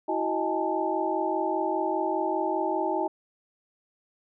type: tone cluster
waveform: sine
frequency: 326.7 / 371.7 / 626 / 826 / 886 Hz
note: E4 / F#4 / D#5 / G#5 / A5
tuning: -15 / +8 / +10 / -10 / +12 cents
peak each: -31 dBFS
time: 0.08-3.08 s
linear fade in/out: 10 ms
effects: none